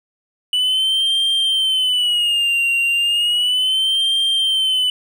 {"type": "tone with vibrato", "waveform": "triangle", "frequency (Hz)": 2962, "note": "F#7", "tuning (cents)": 1, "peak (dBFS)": -13, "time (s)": [0.53, 4.9], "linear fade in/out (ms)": 2, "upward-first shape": "sine", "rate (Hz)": 0.34, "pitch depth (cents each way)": 120, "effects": []}